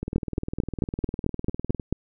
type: two click trains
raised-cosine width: 3 ms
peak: -16 / -10 dBFS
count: 36 / 9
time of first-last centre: 0.03-1.798 / 0.16-1.926 s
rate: 19.8 / 4.53 Hz
effects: none